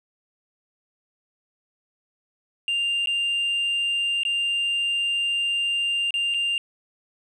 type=tone with dropouts; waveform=sine; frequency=2794 Hz; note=F7; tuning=in tune; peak=-19 dBFS; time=2.68-6.58 s; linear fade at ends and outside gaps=1 ms; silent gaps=3.059-3.072 / 4.234-4.251 / 6.107-6.14 / 6.34-6.344 s; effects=tanh soft clip ceiling -20 dBFS